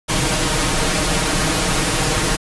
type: noise with comb filter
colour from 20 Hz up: pink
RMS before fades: -18 dBFS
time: 0.08-2.37 s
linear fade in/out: 20 ms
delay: 6.4 ms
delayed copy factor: +0.65
effects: resampled to 24000 Hz